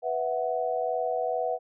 sine chord, B suspended fourth, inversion none, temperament just, 493.9 / 658.5 / 740.8 Hz, B4 / E5 / F#5, 0 / -2 / +2 cents, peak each -30 dBFS, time 0.02-1.59 s, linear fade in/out 50 ms, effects none

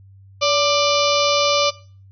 harmonic tone with a mistuned harmonic, 592 Hz, D5, 14 cents sharp, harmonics 1 / 2 / 4 / 5 / 6 / 7 / 8 / 9 / 10, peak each -18 / -21 / -24 / -25 / -26 / -26 / -27 / -28 / -28 dBFS, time 0.41-1.71 s, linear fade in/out 20 ms, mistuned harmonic 1, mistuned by -55 cents, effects noise-tail reverb RT60 0.4 s tail -19 dB re dry + added 97 Hz sine -43 dBFS peak until 2.11 s

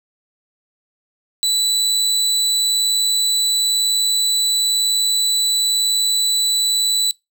30% pulse tone with amplitude modulation, 3970 Hz, B7, 8 cents sharp, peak -12 dBFS, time 1.43-7.11 s, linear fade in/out 0 ms, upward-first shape sine, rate 101 Hz, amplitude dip 25%, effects noise-tail reverb RT60 0.2 s tail -23 dB re dry

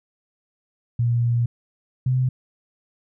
sine tone pair in turn, 118.8 / 128.18 Hz, A#2 / C3, +33 / -35 cents, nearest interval minor second, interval 132 cents, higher second, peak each -17 dBFS, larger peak neither, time 0.99-1.46 / 2.06-2.29 s, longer first, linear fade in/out 5 ms, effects none

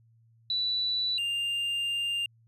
sine / triangle tone pair in turn, 3958 / 2799 Hz, B7 / F7, +3 / +3 cents, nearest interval tritone, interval 600 cents, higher first, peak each -26 dBFS, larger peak neither, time 0.5-1.18 / 1.18-2.26 s, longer second, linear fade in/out 2 ms, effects added 114 Hz sine -59 dBFS peak until 2.47 s + resampled to 32000 Hz

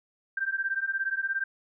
sine beating tone pair, 1566 / 1583 Hz, G6 / G6, -2 / +17 cents, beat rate 17 Hz, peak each -30 dBFS, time 0.37-1.44 s, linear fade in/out 5 ms, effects none

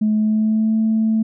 sine tone with pitch glide, 214.3 to 220.7 Hz, A3 to A3, -45 to +5 cents, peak -13 dBFS, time 0.01-1.23 s, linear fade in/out 10 ms, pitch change +50 cents, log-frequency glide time 0.15-0.77 s, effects tanh soft clip ceiling -10 dBFS

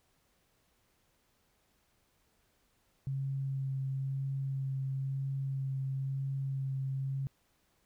sine tone with vibrato, 135.2 Hz, C#3, 43 cents flat, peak -32 dBFS, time 3.07-7.27 s, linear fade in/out 0 ms, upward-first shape sine, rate 1 Hz, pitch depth 13 cents each way, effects pink hiss -73 dBFS RMS until 7.85 s

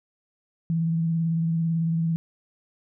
sine tone with vibrato, 164.6 Hz, E3, 2 cents flat, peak -21 dBFS, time 0.7-2.16 s, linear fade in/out 0 ms, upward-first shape sine, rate 18 Hz, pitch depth 27 cents each way, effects none

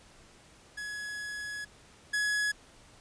45% pulse tone pair in turn, 1684 / 1684 Hz, G#6 / G#6, +24 / +24 cents, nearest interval unison, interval 0 cents, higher neither, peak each -36 / -27 dBFS, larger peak second, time 0.77-1.65 / 2.13-2.52 s, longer first, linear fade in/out 10 ms, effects pink hiss -57 dBFS RMS until 3 s + resampled to 22050 Hz

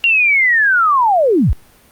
sine linear sweep, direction down, 2794 to 30.87 Hz, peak -9 dBFS, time 0.04-1.53 s, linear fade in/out 0 ms, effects pink hiss -48 dBFS RMS until 1.91 s + Opus 48 kbps

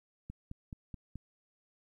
click train, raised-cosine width 5 ms, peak -30 dBFS, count 5, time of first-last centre 0.3-1.157 s, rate 4.67 Hz, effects 12-bit

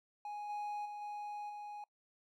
triangle tone with level steps, 830.6 Hz, G#5, in tune, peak -39 / -36 / -41 / -39 / -42 dBFS, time 0.25-1.84 s, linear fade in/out 2 ms, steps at 0.49 / 0.85 / 1.01 / 1.49 s, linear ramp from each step 10 ms, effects noise-tail reverb RT60 0.1 s tail -24 dB re dry

